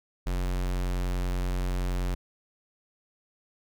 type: tone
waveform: square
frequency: 45.24 Hz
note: F#1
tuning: 38 cents flat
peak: -27 dBFS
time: 0.26-2.15 s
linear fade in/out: 10 ms
effects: none